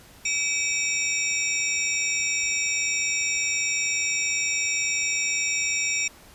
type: tone cluster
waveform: sine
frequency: 2296 / 2576 / 3739 / 5620 / 7300 Hz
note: D7 / E7 / A#7 / F8 / A#8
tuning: -40 / -41 / +4 / +10 / -37 cents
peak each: -28 / -30 / -35 / -28 / -29 dBFS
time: 0.25-6.08 s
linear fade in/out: 5 ms
effects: pink hiss -50 dBFS RMS until 6.34 s + resampled to 32000 Hz